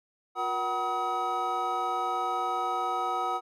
triangle tone cluster, 358.1 / 475.1 / 754 / 964 / 1270 Hz, F4 / A#4 / F#5 / B5 / D#6, +43 / +33 / +32 / -42 / +35 cents, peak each -37 / -38 / -29 / -34 / -29 dBFS, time 0.35-3.41 s, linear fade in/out 50 ms, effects none

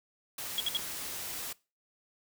white noise, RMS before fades -39 dBFS, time 0.38-1.53 s, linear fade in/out 5 ms
sine tone bursts, 3322 Hz, G#7, in tune, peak -27 dBFS, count 3, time 0.58-0.769 s, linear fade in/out 0 ms, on 21 ms, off 63 ms
clicks, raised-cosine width 1 ms, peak -36 dBFS, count 2, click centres 0.792 / 0.797 s
effects noise-tail reverb RT60 0.3 s tail -22 dB re dry

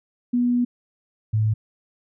sine tone pair in turn, 243.7 / 108.56 Hz, B3 / A2, -23 / -23 cents, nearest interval octave + major second, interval 1400 cents, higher first, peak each -17 dBFS, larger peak neither, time 0.33-0.65 / 1.33-1.54 s, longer first, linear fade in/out 10 ms, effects none

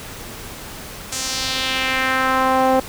sawtooth tone with band-pass filter sweep, 261.6 Hz, C4, in tune, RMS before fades -19 dBFS, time 1.12-2.8 s, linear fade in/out 5 ms, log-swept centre 7300 to 630 Hz, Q 1.8, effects pink hiss -34 dBFS RMS until 2.88 s

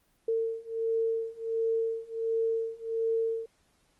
sine beating tone pair, 451.9 / 453.3 Hz, A4 / A#4, +46 / -48 cents, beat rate 1.4 Hz, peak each -31 / -30 dBFS, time 0.28-3.46 s, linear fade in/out 5 ms, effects pink hiss -69 dBFS RMS until 3.99 s + Opus 24 kbps

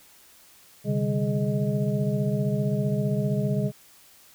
sine tone cluster, 131.4 / 146.7 / 199.5 / 419.4 / 623 Hz, C3 / D3 / G3 / G#4 / D#5, +8 / -2 / +31 / +17 / +2 cents, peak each -27 / -28 / -27 / -32 / -33 dBFS, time 0.84-3.72 s, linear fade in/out 50 ms, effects white hiss -54 dBFS RMS until 4.34 s

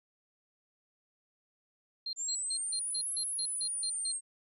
sine tone bursts, 4186 Hz, C8, in tune, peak -34 dBFS, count 10, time 2.06-4.12 s, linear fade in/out 5 ms, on 71 ms, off 150 ms
sine exponential two-way sweep, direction up then down, 7180 to 11000 to 8420 Hz, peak -33 dBFS, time 2.16-4.21 s, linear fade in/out 50 ms, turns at 3.16 s
effects none

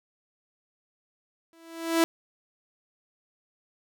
sawtooth tone with exponential growth, 330 Hz, E4, 2 cents sharp, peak -13 dBFS, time 1.53-2.04 s, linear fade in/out 0 ms, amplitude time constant 110 ms, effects none

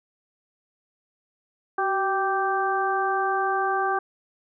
harmonic tone with a mistuned harmonic, 390.5 Hz, G4, 7 cents flat, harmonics 1 / 2 / 3 / 4, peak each -28 / -25 / -27 / -29 dBFS, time 1.78-3.99 s, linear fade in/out 5 ms, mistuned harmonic 1, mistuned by -49 cents, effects none

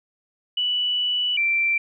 sine tone pair in turn, 2960 / 2349 Hz, F#7 / D7, 0 / 0 cents, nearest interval major third, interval 400 cents, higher first, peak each -20 / -18 dBFS, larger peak second, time 0.57-1.37 / 1.37-1.78 s, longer first, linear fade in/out 5 ms, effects none

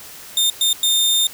sawtooth tone bursts at uneven times, 3629 Hz, A#7, 47 cents flat, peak -11 dBFS, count 3, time 0.37-0.5 / 0.61-0.73 / 0.83-1.27 s, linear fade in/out 2 ms, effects white hiss -38 dBFS RMS until 1.33 s

